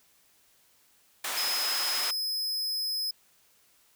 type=high-pass noise; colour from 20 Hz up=pink; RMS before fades=-33 dBFS; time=1.24-2.11 s; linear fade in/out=5 ms; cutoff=930 Hz; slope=12 dB/octave
type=tone; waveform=45% pulse; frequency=5100 Hz; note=D#8; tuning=42 cents sharp; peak=-29 dBFS; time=1.37-3.11 s; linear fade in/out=5 ms
effects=white hiss -64 dBFS RMS until 3.95 s